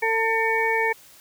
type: harmonic tone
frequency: 449.4 Hz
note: A4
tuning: 37 cents sharp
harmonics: 1 / 2 / 4 / 5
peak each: -25 / -25 / -25 / -25 dBFS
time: 0.02-0.93 s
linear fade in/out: 10 ms
effects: white hiss -50 dBFS RMS until 1.2 s